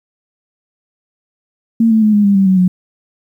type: tone with pitch steps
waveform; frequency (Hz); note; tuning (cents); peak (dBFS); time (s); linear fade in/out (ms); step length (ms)
sine; 227.6 / 220.5 / 213.6 / 206.9 / 200.4 / 194.17 / 188.1 / 182.22; A#3 / A3 / G#3 / G#3 / G3 / G3 / F#3 / F#3; -41 / +4 / +49 / -6 / +38 / -16 / +29 / -26; -7; 1.8-2.68; 5; 110
effects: 8-bit